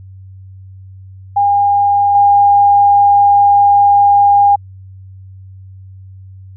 sine tone with level steps, 810 Hz, G#5, 43 cents flat, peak -8 / -5 dBFS, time 1.36-4.56 s, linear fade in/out 10 ms, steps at 2.15 s, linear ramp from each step 2 ms, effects added 95 Hz sine -32 dBFS peak until 6.56 s

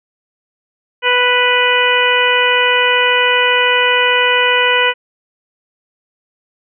harmonic tone, 493.9 Hz, B4, in tune, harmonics 1 / 2 / 3 / 4 / 5 / 6, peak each -17 / -17 / -17 / -17 / -17 / -17 dBFS, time 1.02-4.94 s, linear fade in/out 50 ms, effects none

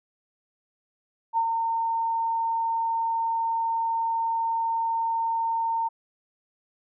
sine tone with ADSR envelope, 912 Hz, A#5, 38 cents flat, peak -19 dBFS, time 1.33-5.89 s, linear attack 44 ms, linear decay 69 ms, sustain -4 dB, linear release 18 ms, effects none

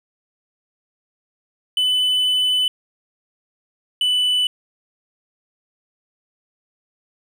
triangle tone pair in turn, 3004 / 2985 Hz, F#7 / F#7, +26 / +15 cents, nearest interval unison, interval 11 cents, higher first, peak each -14 dBFS, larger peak neither, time 1.77-2.68 / 4.01-4.47 s, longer first, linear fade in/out 2 ms, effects none

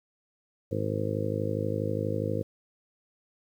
harmonic tone, 52.3 Hz, G#1, 13 cents sharp, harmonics 2 / 3 / 4 / 5 / 6 / 7 / 8 / 9 / 10, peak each -32 / -36 / -37 / -40 / -36 / -41 / -40 / -34 / -35 dBFS, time 0.71-2.43 s, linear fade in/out 10 ms, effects 10-bit

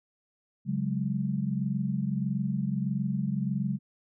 sine chord, C# suspended fourth, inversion none, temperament equal with one note detuned, 138.59 / 185 / 206.6 Hz, C#3 / F#3 / G#3, 0 / 0 / -9 cents, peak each -31 dBFS, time 0.65-3.79 s, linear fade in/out 50 ms, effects none

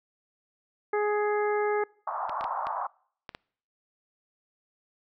harmonic tone, 417.5 Hz, G#4, 9 cents sharp, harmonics 1 / 2 / 3 / 4 / 5, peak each -25 / -31 / -35 / -37 / -39 dBFS, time 0.93-1.84 s, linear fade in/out 5 ms
white band-pass noise, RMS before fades -32 dBFS, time 2.07-2.87 s, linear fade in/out 5 ms, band 680 to 1200 Hz, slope 48 dB/octave
clicks, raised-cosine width 0.3 ms, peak -22 dBFS, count 6, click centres 2.295 / 2.41 / 2.442 / 2.669 / 3.292 / 3.349 s
effects noise-tail reverb RT60 0.6 s tail -26 dB re dry

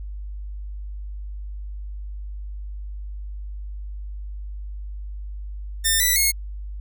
5% pulse tone with pitch steps, 1800 / 1974.3 / 2165 Hz, A6 / B6 / C#7, +39 / -1 / -41 cents, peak -7 dBFS, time 5.84-6.32 s, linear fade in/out 20 ms, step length 160 ms, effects added 50 Hz sine -30 dBFS peak until 6.8 s

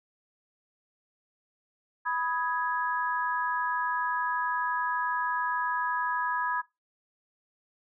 sine chord, G# minor, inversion first, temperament equal with one note detuned, 987.8 / 1256.1 / 1661.2 Hz, B5 / D#6 / G#6, 0 / +16 / 0 cents, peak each -30 / -34 / -31 dBFS, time 2.05-6.62 s, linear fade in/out 20 ms, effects noise-tail reverb RT60 0.2 s tail -18 dB re dry

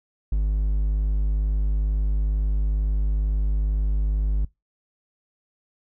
triangle tone, 51.1 Hz, G#1, 27 cents flat, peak -17 dBFS, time 0.32-4.45 s, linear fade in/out 5 ms, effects noise-tail reverb RT60 0.2 s tail -23 dB re dry

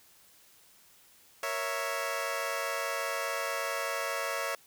15% pulse chord, A# diminished, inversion none, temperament equal, 466.2 / 554.4 / 659.3 Hz, A#4 / C#5 / E5, 0 / 0 / 0 cents, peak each -33 / -28 / -29 dBFS, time 1.43-4.55 s, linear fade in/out 2 ms, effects white hiss -60 dBFS RMS until 4.66 s

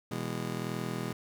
25% pulse chord, E major, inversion second, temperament just, 123.61 / 164.81 / 206 Hz, B2 / E3 / G#3, +2 / 0 / -14 cents, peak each -34 dBFS, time 0.11-1.13 s, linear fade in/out 5 ms, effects none

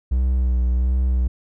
triangle tone with vibrato, 62.5 Hz, B1, 21 cents sharp, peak -14 dBFS, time 0.11-1.28 s, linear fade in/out 10 ms, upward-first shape sine, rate 1.4 Hz, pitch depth 37 cents each way, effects none

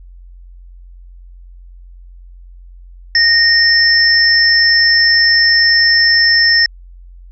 sine tone pair together, 1850 / 5321 Hz, A#6 / E8, -14 / +15 cents, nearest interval octave + tritone, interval 1829 cents, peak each -10 dBFS, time 3.15-6.66 s, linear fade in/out 2 ms, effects added 44 Hz sine -34 dBFS peak until 7.31 s

